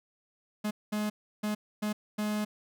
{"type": "tone bursts at uneven times", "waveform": "45% pulse", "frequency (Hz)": 211, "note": "G#3", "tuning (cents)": 28, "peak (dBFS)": -29, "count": 5, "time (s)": [[0.64, 0.71], [0.92, 1.1], [1.43, 1.55], [1.82, 1.93], [2.18, 2.45]], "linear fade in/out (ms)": 10, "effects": []}